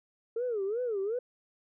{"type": "tone with vibrato", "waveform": "sine", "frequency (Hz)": 440, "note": "A4", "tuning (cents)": 0, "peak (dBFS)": -28, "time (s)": [0.36, 1.19], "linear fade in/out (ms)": 5, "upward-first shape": "sine", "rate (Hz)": 2.7, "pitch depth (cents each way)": 230, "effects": ["tanh soft clip ceiling -25 dBFS"]}